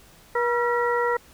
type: harmonic tone with a mistuned harmonic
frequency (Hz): 480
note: B4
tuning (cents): -49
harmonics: 1 / 2 / 3 / 4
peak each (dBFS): -23 / -26 / -28 / -29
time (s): 0.35-1.17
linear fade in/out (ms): 5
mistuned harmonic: 3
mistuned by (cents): -92
effects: pink hiss -52 dBFS RMS until 1.33 s